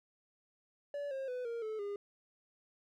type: tone with pitch steps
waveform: triangle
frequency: 574 / 535.6 / 499.7 / 466.2 / 435 / 405.9 Hz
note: D5 / C5 / B4 / A#4 / A4 / G#4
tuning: -40 / +40 / +20 / 0 / -20 / -40 cents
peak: -35 dBFS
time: 0.94-1.96 s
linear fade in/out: 2 ms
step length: 170 ms
effects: none